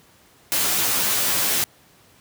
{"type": "noise with comb filter", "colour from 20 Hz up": "white", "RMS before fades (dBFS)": -21, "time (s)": [0.52, 1.64], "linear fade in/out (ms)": 0, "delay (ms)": 13, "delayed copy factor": -0.95, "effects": ["pink hiss -54 dBFS RMS until 2.2 s", "high-pass 80 Hz 12 dB/octave"]}